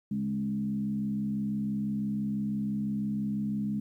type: tone with frequency modulation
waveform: sine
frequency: 207.7 Hz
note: G#3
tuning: in tune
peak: -28 dBFS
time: 0.11-3.8 s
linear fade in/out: 5 ms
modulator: 66 Hz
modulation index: 0.66
effects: 11-bit